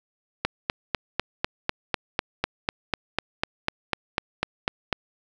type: click train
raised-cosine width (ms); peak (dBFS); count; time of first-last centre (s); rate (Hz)
0.3; -6; 19; 0.45-4.928; 4.02
effects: none